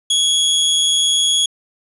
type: tone with amplitude modulation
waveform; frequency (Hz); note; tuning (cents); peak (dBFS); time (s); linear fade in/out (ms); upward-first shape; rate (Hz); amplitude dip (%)
sawtooth; 3342; G#7; +10; -8; 0.1-1.46; 5; sine; 161; 40
effects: resampled to 24000 Hz